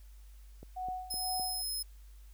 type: click train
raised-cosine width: 2 ms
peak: -35 dBFS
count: 4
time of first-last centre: 0.63-1.397 s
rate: 3.91 Hz
type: tone with tremolo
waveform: sine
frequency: 740 Hz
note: F#5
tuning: in tune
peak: -34 dBFS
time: 0.76-1.62 s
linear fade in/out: 10 ms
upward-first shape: sine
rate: 2.1 Hz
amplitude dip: 80%
type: tone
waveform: 20% pulse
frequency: 5140 Hz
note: E8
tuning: 45 cents flat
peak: -29 dBFS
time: 1.1-1.83 s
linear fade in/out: 10 ms
effects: added 50 Hz sine -50 dBFS peak until 2.33 s + white hiss -67 dBFS RMS until 2.33 s